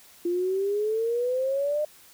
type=exponential sweep; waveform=sine; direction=up; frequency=343.5 to 610 Hz; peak=-23 dBFS; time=0.25-1.85 s; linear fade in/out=5 ms; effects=white hiss -53 dBFS RMS until 2.13 s